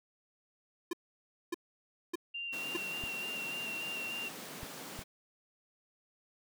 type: tone bursts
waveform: square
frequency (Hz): 345.2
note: F4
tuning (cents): -20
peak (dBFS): -33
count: 4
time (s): 0.91-2.768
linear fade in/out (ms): 5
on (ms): 22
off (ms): 590
type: tone with vibrato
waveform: sine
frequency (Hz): 2763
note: F7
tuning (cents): -19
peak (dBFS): -37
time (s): 2.34-4.29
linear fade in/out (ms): 10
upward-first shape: square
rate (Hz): 3.4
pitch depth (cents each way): 14
type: high-pass noise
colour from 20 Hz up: pink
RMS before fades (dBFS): -46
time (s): 2.52-5.04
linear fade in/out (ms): 20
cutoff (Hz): 170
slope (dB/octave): 24
type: clicks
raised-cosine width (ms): 5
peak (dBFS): -32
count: 3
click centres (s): 3.038 / 4.632 / 4.991
effects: none